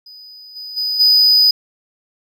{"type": "tone with level steps", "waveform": "triangle", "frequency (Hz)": 4978, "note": "D#8", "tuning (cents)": 0, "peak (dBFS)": [-35, -27, -16, -7], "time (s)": [0.06, 1.51], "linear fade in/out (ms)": 5, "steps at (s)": [0.55, 0.76, 0.99], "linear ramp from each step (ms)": 20, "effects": []}